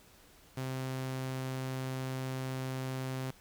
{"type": "tone", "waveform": "sawtooth", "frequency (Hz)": 130.81, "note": "C3", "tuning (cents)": 0, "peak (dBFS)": -31, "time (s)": [0.57, 3.31], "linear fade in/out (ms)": 5, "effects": ["pink hiss -60 dBFS RMS until 3.4 s"]}